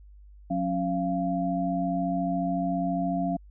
sine tone cluster, 179.8 / 274.1 / 687 Hz, F#3 / C#4 / F5, -49 / -19 / -29 cents, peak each -29 dBFS, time 0.5-3.37 s, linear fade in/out 10 ms, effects added 50 Hz sine -47 dBFS peak until 3.5 s

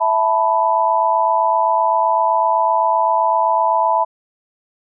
sine chord, E suspended fourth, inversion none, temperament equal, 659.3 / 880 / 987.8 Hz, E5 / A5 / B5, 0 / 0 / 0 cents, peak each -19 / -17 / -16 dBFS, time 0-4.05 s, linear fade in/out 20 ms, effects none

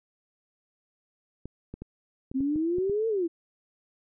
clicks, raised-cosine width 3 ms, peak -25 dBFS, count 8, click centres 1.456 / 1.74 / 1.82 / 2.315 / 2.406 / 2.559 / 2.784 / 2.897 s
sine exponential two-way sweep, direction up then down, 258.5 to 458 to 321.4 Hz, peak -24 dBFS, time 2.34-3.28 s, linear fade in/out 20 ms, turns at 3.08 s
effects none

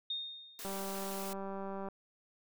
sine tone with exponential decay, 3680 Hz, A#7, 23 cents flat, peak -33 dBFS, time 0.1-0.89 s, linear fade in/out 5 ms, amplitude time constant 170 ms
white high-pass noise, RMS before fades -45 dBFS, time 0.59-1.33 s, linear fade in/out 0 ms, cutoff 220 Hz, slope 96 dB/octave
click train, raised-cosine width 1 ms, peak -29 dBFS, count 242, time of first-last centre 0.65-1.886 s, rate 195 Hz
effects none

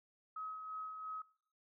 sine tone with tremolo, 1274 Hz, D#6, 41 cents sharp, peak -40 dBFS, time 0.36-1.22 s, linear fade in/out 5 ms, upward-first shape sine, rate 2.9 Hz, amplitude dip 40%, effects noise-tail reverb RT60 0.7 s tail -23 dB re dry

